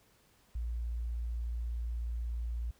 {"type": "tone", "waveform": "sine", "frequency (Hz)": 58.27, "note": "A#1", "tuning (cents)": 0, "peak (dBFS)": -33, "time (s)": [0.55, 2.71], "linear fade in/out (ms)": 5, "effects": ["pink hiss -67 dBFS RMS until 2.79 s"]}